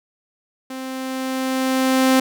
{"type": "tone with level ramp", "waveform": "sawtooth", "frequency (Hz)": 261.6, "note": "C4", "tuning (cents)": 0, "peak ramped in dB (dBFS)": [-25, -8], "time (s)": [0.7, 2.2], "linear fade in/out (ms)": 5, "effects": []}